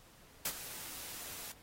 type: noise with ADSR envelope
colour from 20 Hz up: white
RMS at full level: -33 dBFS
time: 0.45-1.52 s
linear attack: 4 ms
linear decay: 65 ms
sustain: -13 dB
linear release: 3 ms
effects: pink hiss -61 dBFS RMS until 1.62 s + AAC 48 kbps